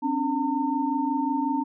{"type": "tone cluster", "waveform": "sine", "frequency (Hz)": [264.1, 289.6, 908], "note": ["C4", "D4", "A#5"], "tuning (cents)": [16, -24, -46], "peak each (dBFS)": -27, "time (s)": [0.02, 1.64], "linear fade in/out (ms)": 20, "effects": []}